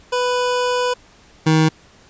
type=tone pair in turn; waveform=25% pulse; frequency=495.5 / 157.98 Hz; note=B4 / D#3; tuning=+6 / +27 cents; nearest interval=octave + minor sixth; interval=1979 cents; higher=first; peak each=-13 / -8 dBFS; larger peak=second; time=0.12-0.94 / 1.46-1.69 s; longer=first; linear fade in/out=10 ms; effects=pink hiss -49 dBFS RMS until 2.09 s + resampled to 16000 Hz